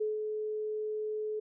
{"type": "tone with ADSR envelope", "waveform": "sine", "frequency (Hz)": 428.5, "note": "A4", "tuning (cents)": -46, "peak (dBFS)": -28, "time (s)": [0, 1.4], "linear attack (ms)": 13, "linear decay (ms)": 160, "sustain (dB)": -4, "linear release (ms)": 10, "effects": []}